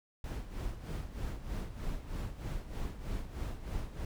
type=noise with tremolo; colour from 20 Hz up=brown; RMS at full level=-36 dBFS; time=0.24-4.05 s; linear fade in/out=2 ms; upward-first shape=sine; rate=3.2 Hz; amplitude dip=70%; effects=none